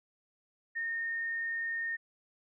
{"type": "tone", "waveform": "sine", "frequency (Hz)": 1835, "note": "A#6", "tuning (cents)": -28, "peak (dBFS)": -32, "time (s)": [0.75, 1.97], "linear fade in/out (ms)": 20, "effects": []}